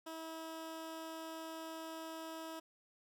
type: tone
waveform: 15% pulse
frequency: 323 Hz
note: E4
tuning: 35 cents flat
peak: -38 dBFS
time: 0.06-2.6 s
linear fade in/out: 10 ms
effects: none